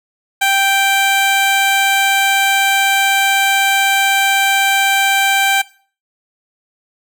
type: tone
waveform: 15% pulse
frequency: 784 Hz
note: G5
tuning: in tune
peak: -5 dBFS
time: 0.41-5.62 s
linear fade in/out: 10 ms
effects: noise-tail reverb RT60 0.4 s tail -18 dB re dry